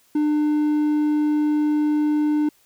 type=tone; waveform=triangle; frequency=300 Hz; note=D4; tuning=37 cents sharp; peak=-15 dBFS; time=0.15-2.49 s; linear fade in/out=5 ms; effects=white hiss -59 dBFS RMS until 2.65 s